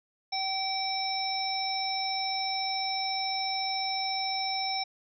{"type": "harmonic tone", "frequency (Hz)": 769, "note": "G5", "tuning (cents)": -33, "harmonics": [1, 3, 5, 7], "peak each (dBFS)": [-32, -37, -38, -32], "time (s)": [0.32, 4.84], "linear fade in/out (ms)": 10, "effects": []}